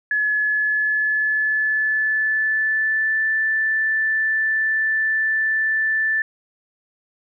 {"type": "tone with pitch glide", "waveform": "sine", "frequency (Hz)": [1705, 1761.1], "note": ["G#6", "A6"], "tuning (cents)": [45, 1], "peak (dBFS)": -17, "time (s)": [0.11, 6.22], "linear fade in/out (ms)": 2, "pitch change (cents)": 56, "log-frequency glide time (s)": [0.32, 3.26], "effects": []}